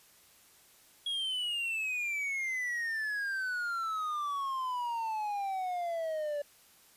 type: exponential sweep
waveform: triangle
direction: down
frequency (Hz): 3322 to 574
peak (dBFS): -30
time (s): 1.06-6.42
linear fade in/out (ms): 5
effects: white hiss -61 dBFS RMS until 6.96 s + resampled to 32000 Hz